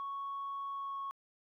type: tone with pitch glide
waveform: sine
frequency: 1108.7 to 1101.7 Hz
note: C#6 to C#6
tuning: 0 to -11 cents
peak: -36 dBFS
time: 0-1.11 s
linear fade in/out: 0 ms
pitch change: -11 cents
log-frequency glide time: 0.71-0.99 s
effects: tanh soft clip ceiling -34 dBFS + 13-bit